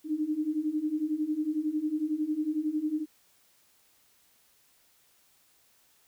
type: beating tone pair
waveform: sine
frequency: 299.4 / 310.4 Hz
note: D4 / D#4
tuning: +33 / -4 cents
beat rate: 11 Hz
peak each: -32 / -29 dBFS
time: 0.04-3.06 s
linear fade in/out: 50 ms
effects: white hiss -65 dBFS RMS until 6.07 s